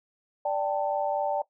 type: chord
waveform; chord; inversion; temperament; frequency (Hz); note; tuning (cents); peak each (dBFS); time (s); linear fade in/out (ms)
sine; D suspended fourth; none; equal with one note detuned; 587.3 / 784 / 888.2; D5 / G5 / A5; 0 / 0 / +16; -28 / -29 / -31; 0.45-1.42; 5
effects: noise-tail reverb RT60 0.1 s tail -18 dB re dry